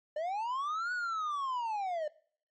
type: linear two-way sweep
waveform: triangle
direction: up then down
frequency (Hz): 587.3 to 1484 to 587.3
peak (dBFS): -30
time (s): 0.16-2.08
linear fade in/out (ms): 5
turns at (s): 0.93
effects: noise-tail reverb RT60 0.5 s tail -20 dB re dry + MP3 32 kbps